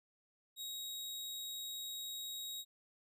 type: tone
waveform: sawtooth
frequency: 3794 Hz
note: A#7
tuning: 30 cents sharp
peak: -39 dBFS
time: 0.56-2.65 s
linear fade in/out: 50 ms
effects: none